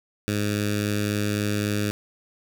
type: tone with notch filter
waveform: 10% pulse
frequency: 103.7 Hz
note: G#2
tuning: 2 cents flat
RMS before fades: -25 dBFS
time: 0.28-1.91 s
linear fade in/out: 0 ms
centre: 780 Hz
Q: 0.68
effects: none